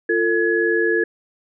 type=tone cluster; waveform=sine; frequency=346.6 / 448.6 / 1691 Hz; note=F4 / A4 / G#6; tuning=-13 / +34 / +31 cents; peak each=-20 dBFS; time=0.09-1.04 s; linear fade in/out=5 ms; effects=none